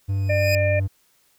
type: tone with pitch glide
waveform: triangle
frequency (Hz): 98 to 96.82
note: G2 to G2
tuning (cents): 0 to -21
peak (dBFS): -18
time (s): 0.08-0.88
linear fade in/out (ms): 20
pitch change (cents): -21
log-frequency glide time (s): 0.18-0.3
type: tone with exponential growth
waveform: 25% pulse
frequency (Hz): 2489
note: D#7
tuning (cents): 0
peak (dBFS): -17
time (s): 0.09-0.55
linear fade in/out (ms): 1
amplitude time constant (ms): 100
type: harmonic tone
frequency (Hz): 600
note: D5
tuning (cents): +37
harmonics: 1 / 3 / 4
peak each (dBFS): -20 / -31 / -27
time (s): 0.29-0.8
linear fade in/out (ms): 10
effects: white hiss -62 dBFS RMS until 1.38 s